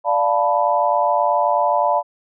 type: chord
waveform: sine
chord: B half-diminished seventh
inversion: first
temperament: equal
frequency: 587.3 / 698.5 / 880 / 987.8 Hz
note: D5 / F5 / A5 / B5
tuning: 0 / 0 / 0 / 0 cents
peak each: -20 dBFS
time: 0.04-2.03 s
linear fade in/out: 50 ms
effects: none